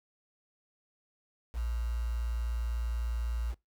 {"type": "tone with quantisation", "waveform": "sine", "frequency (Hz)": 58.1, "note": "A#1", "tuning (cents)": -5, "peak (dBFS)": -30, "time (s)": [1.53, 3.55], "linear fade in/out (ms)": 50, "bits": 8, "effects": ["noise-tail reverb RT60 0.2 s tail -23 dB re dry"]}